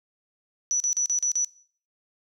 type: tone bursts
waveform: sine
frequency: 5920 Hz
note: F#8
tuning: in tune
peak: -21 dBFS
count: 6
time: 0.71-1.446 s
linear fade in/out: 0 ms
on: 91 ms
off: 38 ms
effects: noise-tail reverb RT60 0.5 s tail -21 dB re dry